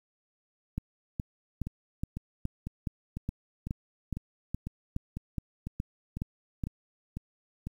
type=two click trains; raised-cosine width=5 ms; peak=-23 / -19 dBFS; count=13 / 15; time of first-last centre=1.67-7.67 / 0.78-6.638 s; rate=2 / 2.39 Hz; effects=9-bit